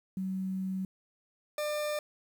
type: tone pair in turn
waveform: sine / 40% pulse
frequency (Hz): 189.1 / 598.3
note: F#3 / D5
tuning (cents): +38 / +32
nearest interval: octave + minor sixth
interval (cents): 1994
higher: second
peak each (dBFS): -31 / -30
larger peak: second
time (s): 0.17-0.85 / 1.58-1.99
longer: first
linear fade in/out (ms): 2
effects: 10-bit